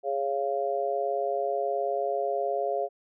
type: chord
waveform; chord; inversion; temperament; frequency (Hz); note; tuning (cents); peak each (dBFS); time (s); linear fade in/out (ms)
sine; Db major; second; just; 415.8 / 554.4 / 693; Ab4 / Db5 / F5; +2 / 0 / -14; -31 / -30 / -29; 0.03-2.89; 50
effects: none